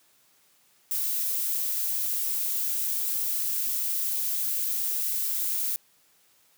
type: noise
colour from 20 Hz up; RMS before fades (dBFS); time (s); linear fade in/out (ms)
violet; -28; 0.91-5.76; 0
effects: white hiss -63 dBFS RMS until 6.57 s + high-pass 80 Hz 12 dB/octave